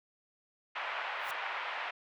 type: band-pass noise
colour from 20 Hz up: pink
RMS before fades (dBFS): -38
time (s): 0.75-1.91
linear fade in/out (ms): 10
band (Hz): 740 to 2800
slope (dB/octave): 24
type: noise with exponential growth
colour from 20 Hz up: white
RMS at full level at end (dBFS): -45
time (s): 1.16-1.31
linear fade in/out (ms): 2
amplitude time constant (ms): 31
effects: none